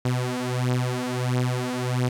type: beating tone pair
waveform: sawtooth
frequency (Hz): 124.4 / 125.9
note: B2 / B2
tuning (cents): +13 / +34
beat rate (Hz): 1.5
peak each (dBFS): -22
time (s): 0.05-2.09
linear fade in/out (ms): 5
effects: low-pass 11000 Hz 12 dB/octave + 9-bit